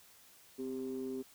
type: ring-modulated tone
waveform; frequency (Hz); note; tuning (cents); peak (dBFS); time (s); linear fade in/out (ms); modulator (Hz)
triangle; 67.9; C#2; -35; -31; 0.58-1.23; 20; 327
effects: tanh soft clip ceiling -30 dBFS + white hiss -61 dBFS RMS until 1.34 s